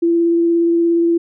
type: tone with vibrato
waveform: sine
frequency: 337.9 Hz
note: E4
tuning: 43 cents sharp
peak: -11 dBFS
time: 0.02-1.18 s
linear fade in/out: 10 ms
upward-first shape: sine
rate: 17 Hz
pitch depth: 10 cents each way
effects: none